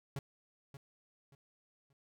45% pulse tone with echo, 138.4 Hz, C#3, 2 cents flat, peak -37 dBFS, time 0.16-0.19 s, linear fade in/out 2 ms, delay 580 ms, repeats 3, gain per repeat -11 dB, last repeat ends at 1.93 s, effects none

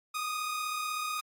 sawtooth tone pair together, 1208.4 / 1244.5 Hz, D6 / D#6, +49 / 0 cents, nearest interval minor second, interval 51 cents, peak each -37 / -29 dBFS, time 0.14-1.21 s, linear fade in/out 10 ms, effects AAC 64 kbps

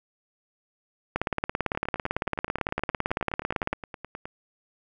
two click trains, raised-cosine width 0.5 ms, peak -21 / -10 dBFS, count 25 / 47, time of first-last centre 1.75-4.255 / 1.16-3.73 s, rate 9.58 / 17.9 Hz, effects none

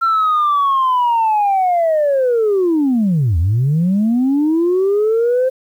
sine linear two-way sweep, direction down then up, 1361 to 77.78 to 525 Hz, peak -10 dBFS, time 0.01-5.5 s, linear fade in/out 20 ms, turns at 3.38 s, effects tanh soft clip ceiling -9 dBFS + 8-bit

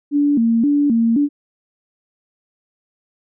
sine tone with vibrato, 257.5 Hz, C4, 28 cents flat, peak -12 dBFS, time 0.11-1.29 s, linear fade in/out 50 ms, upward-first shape square, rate 1.9 Hz, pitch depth 200 cents each way, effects none

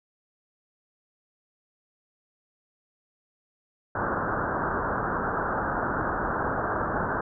white low-pass noise, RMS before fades -28 dBFS, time 3.95-7.21 s, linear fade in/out 5 ms, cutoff 1600 Hz, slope 96 dB/octave, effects none

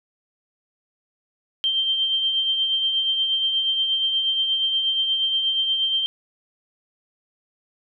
sine tone with tremolo, 3145 Hz, G7, 5 cents sharp, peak -17 dBFS, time 1.64-6.06 s, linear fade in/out 0 ms, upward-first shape triangle, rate 8.4 Hz, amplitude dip 45%, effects none

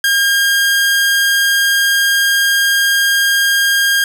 sawtooth tone, 1614 Hz, G#6, 50 cents flat, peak -7 dBFS, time 0.04-4.04 s, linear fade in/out 2 ms, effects none

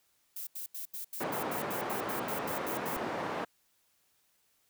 violet noise bursts, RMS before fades -40 dBFS, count 14, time 0.36-2.966 s, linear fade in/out 5 ms, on 110 ms, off 82 ms
white band-pass noise, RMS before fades -36 dBFS, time 1.2-3.45 s, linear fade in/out 10 ms, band 180 to 1000 Hz, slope 12 dB/octave
click, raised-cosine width 5 ms, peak -35 dBFS, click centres 2.966 s
effects white hiss -72 dBFS RMS until 4.69 s

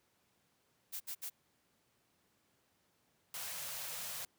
blue noise bursts, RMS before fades -42 dBFS, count 3, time 0.92-1.3 s, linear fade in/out 20 ms, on 84 ms, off 64 ms
white band-stop noise, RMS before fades -43 dBFS, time 3.34-4.25 s, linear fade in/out 2 ms, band 200 to 460 Hz, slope 96 dB/octave
effects pink hiss -75 dBFS RMS until 4.38 s + high-pass 100 Hz 12 dB/octave

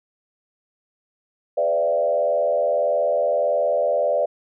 sine tone with frequency modulation, 587.3 Hz, D5, in tune, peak -17 dBFS, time 1.57-4.26 s, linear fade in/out 10 ms, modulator 81.6 Hz, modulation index 1.1, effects none

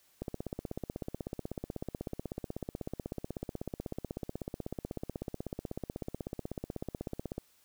click train, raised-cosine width 2 ms, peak -23 dBFS, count 117, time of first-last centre 0.22-7.38 s, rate 16.2 Hz, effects white hiss -67 dBFS RMS until 7.64 s

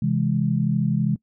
sine chord, C augmented, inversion none, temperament equal with one note detuned, 132.49 / 164.81 / 207.7 Hz, C3 / E3 / G#3, +22 / 0 / 0 cents, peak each -23 dBFS, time 0.02-1.16 s, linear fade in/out 5 ms, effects noise-tail reverb RT60 0.1 s tail -22 dB re dry

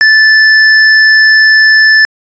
square tone, 1751 Hz, A6, 9 cents flat, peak -3 dBFS, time 0.01-2.05 s, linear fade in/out 0 ms, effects resampled to 16000 Hz

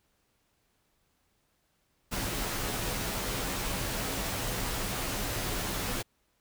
pink noise with comb filter, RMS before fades -33 dBFS, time 2.11-6.03 s, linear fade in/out 20 ms, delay 13 ms, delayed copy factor -0.55, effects pink hiss -73 dBFS RMS until 6.4 s

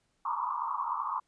pink band-pass noise, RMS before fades -33 dBFS, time 0.25-1.2 s, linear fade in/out 5 ms, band 900 to 1200 Hz, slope 96 dB/octave, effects pink hiss -75 dBFS RMS until 1.27 s + resampled to 22050 Hz

